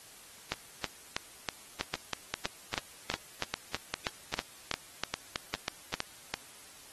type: two click trains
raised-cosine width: 0.2 ms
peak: -13 / -13 dBFS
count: 18 / 12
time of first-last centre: 0.52-6.004 / 1.94-6.34 s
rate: 3.1 / 2.5 Hz
effects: white hiss -53 dBFS RMS until 6.92 s + AAC 32 kbps